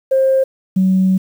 sine tone pair in turn, 531 / 188.18 Hz, C5 / F#3, +25 / +30 cents, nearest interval octave + tritone, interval 1795 cents, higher first, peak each -9 dBFS, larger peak neither, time 0.11-0.44 / 0.76-1.18 s, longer second, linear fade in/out 10 ms, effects tanh soft clip ceiling -5 dBFS + 7-bit

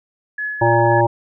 sine tone with tremolo, 1700 Hz, G#6, 40 cents sharp, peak -20 dBFS, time 0.38-1.01 s, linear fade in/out 5 ms, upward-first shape triangle, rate 3.8 Hz, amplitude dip 50%
harmonic tone, 116.54 Hz, A#2, in tune, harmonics 1 / 3 / 5 / 7 / 8, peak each -18 / -18 / -18 / -18 / -18 dBFS, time 0.61-1.07 s, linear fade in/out 10 ms
effects none

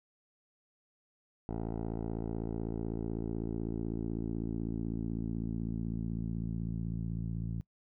10% pulse tone with low-pass filter sweep, 56 Hz, A1, 31 cents sharp, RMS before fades -36 dBFS, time 1.49-7.61 s, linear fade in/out 0 ms, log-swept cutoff 620 to 150 Hz, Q 1.8, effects noise-tail reverb RT60 0.1 s tail -23 dB re dry

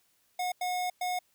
square tone bursts at uneven times, 725 Hz, F#5, 35 cents flat, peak -30 dBFS, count 3, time 0.39-0.52 / 0.61-0.9 / 1.01-1.19 s, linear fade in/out 5 ms, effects white hiss -70 dBFS RMS until 1.34 s

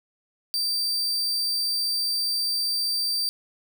40% pulse tone, 4669 Hz, D8, 11 cents flat, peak -22 dBFS, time 0.54-3.29 s, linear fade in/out 0 ms, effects none

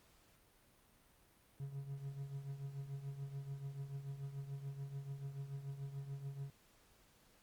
triangle tone with tremolo, 138.59 Hz, C#3, in tune, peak -38 dBFS, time 1.6-6.5 s, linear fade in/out 0 ms, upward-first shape triangle, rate 6.9 Hz, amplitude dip 75%, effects pink hiss -69 dBFS RMS until 7.42 s + Opus 48 kbps

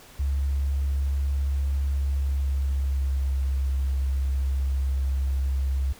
sine tone with pitch glide, 69.3 to 67.29 Hz, C#2 to C2, 0 to +49 cents, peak -21 dBFS, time 0.19-5.93 s, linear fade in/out 10 ms, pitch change -51 cents, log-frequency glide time 1.91-3.47 s, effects tanh soft clip ceiling -17 dBFS + pink hiss -49 dBFS RMS until 5.99 s

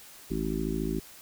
harmonic tone, 54 Hz, A1, 32 cents flat, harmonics 1 / 3 / 4 / 5 / 6 / 7, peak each -35 / -35 / -35 / -35 / -35 / -35 dBFS, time 0.3-1 s, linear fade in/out 10 ms, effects white hiss -50 dBFS RMS until 1.21 s

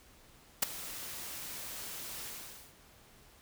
white noise with ADSR envelope, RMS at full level -25 dBFS, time 0.62-2.75 s, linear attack 9 ms, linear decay 11 ms, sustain -18 dB, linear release 500 ms, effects pink hiss -60 dBFS RMS until 3.41 s

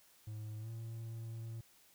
triangle tone with pitch glide, 107.8 to 113.68 Hz, A2 to A#2, -35 to -43 cents, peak -40 dBFS, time 0.27-1.61 s, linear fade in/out 5 ms, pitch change +92 cents, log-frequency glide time 0.59-0.7 s, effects white hiss -66 dBFS RMS until 1.94 s

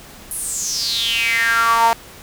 sawtooth tone with high-pass filter sweep, 230 Hz, A#3, 23 cents flat, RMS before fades -18 dBFS, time 0.31-1.93 s, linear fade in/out 0 ms, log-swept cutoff 11000 to 800 Hz, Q 7.9, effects pink hiss -40 dBFS RMS until 2.22 s

